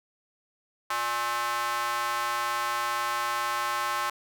square tone with high-pass filter, 118.9 Hz, A#2, 35 cents sharp, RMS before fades -29 dBFS, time 0.9-4.1 s, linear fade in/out 5 ms, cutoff 1100 Hz, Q 3, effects none

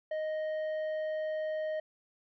sine tone with tanh clipping, 622.3 Hz, D#5, in tune, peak -33 dBFS, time 0.11-1.8 s, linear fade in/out 5 ms, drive 7 dB, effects none

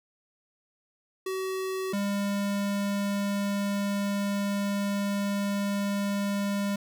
square tone pair in turn, 378.4 / 201.1 Hz, F#4 / G3, +39 / +44 cents, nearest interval major seventh, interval 1095 cents, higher first, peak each -30 / -27 dBFS, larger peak second, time 1.26-1.93 / 1.93-6.76 s, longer second, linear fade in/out 5 ms, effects none

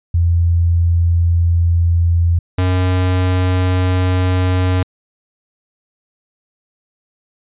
sine / square tone pair in turn, 85.1 / 91.72 Hz, F2 / F#2, -44 / -15 cents, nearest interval minor second, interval 129 cents, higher second, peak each -10 / -13 dBFS, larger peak first, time 0.14-2.39 / 2.58-4.83 s, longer neither, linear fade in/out 5 ms, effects resampled to 8000 Hz

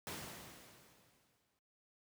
pink noise with exponential decay, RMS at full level -43 dBFS, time 0.07-1.59 s, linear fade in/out 1 ms, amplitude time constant 330 ms, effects noise-tail reverb RT60 0.2 s tail -19 dB re dry + high-pass 100 Hz 12 dB/octave

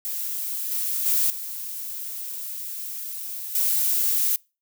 violet noise with level steps, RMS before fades -29 / -26 / -21 / -33 / -22 dBFS, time 0.05-4.36 s, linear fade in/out 0 ms, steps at 0.71 / 1.06 / 1.3 / 3.55 s, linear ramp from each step 2 ms, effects noise-tail reverb RT60 0.3 s tail -26 dB re dry

